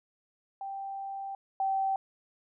sine tone pair in turn, 784 / 774.5 Hz, G5 / G5, 0 / -21 cents, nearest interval unison, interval 21 cents, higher first, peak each -35 / -26 dBFS, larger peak second, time 0.61-1.35 / 1.6-1.96 s, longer first, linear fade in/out 2 ms, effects none

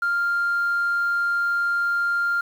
sine tone, 1396.9 Hz, F6, in tune, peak -18 dBFS, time 0.02-2.41 s, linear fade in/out 5 ms, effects tanh soft clip ceiling -17 dBFS + 8-bit

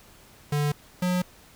square tone pair in turn, 146.83 / 180.54 Hz, D3 / F#3, 0 / -42 cents, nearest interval major third, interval 358 cents, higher second, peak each -23 dBFS, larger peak neither, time 0.52-0.72 / 1.02-1.22 s, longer neither, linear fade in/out 5 ms, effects pink hiss -53 dBFS RMS until 1.55 s

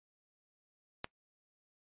click, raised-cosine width 0.3 ms, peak -21 dBFS, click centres 1.044 s, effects noise-tail reverb RT60 0.1 s tail -22 dB re dry + resampled to 8000 Hz

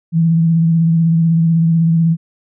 sine tone with vibrato, 164.81 Hz, E3, in tune, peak -9 dBFS, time 0.12-2.17 s, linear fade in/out 50 ms, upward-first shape triangle, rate 16 Hz, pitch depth 37 cents each way, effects none

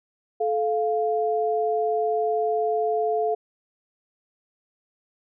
sine tone pair together, 434.3 / 698.5 Hz, A4 / F5, -23 / 0 cents, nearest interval minor sixth, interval 823 cents, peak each -23 / -24 dBFS, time 0.4-3.35 s, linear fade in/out 10 ms, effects none

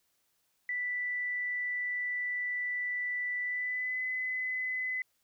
sine tone with pitch glide, 1975.5 to 2018 Hz, B6 to B6, 0 to +37 cents, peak -31 dBFS, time 0.69-5.02 s, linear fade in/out 2 ms, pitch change +37 cents, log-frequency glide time 3.42-4.02 s, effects white hiss -75 dBFS RMS until 5.23 s

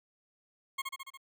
20% pulse tone with echo, 1081 Hz, C#6, 44 cents flat, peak -27 dBFS, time 0.78-0.82 s, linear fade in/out 10 ms, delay 71 ms, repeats 5, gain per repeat -3 dB, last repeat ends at 1.175 s, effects none

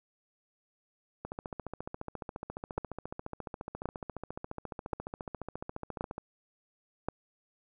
two click trains, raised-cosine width 1 ms, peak -17 / -24 dBFS, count 5 / 72, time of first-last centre 2.78-7.086 / 1.25-6.181 s, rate 0.929 / 14.4 Hz, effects none

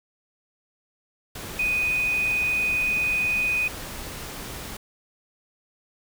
sine tone in noise, 2489 Hz, D#7, in tune, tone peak -21 dBFS, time 1.59-3.68 s, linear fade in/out 5 ms, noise pink, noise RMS -36 dBFS, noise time 1.35-4.77 s, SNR +12 dB, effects none

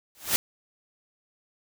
white noise with exponential growth, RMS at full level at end -19 dBFS, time 0.15-0.36 s, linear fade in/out 0 ms, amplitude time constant 44 ms, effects none

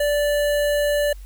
square tone with notch filter, 584 Hz, D5, 10 cents flat, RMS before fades -20 dBFS, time 0-1.13 s, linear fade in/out 5 ms, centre 5200 Hz, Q 1.7, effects added 47 Hz sine -35 dBFS peak until 1.25 s + white hiss -54 dBFS RMS until 1.25 s

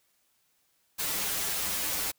white noise with comb filter, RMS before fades -31 dBFS, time 0.98-2.12 s, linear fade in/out 20 ms, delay 8.4 ms, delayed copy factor -0.9, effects white hiss -71 dBFS RMS until 2.18 s

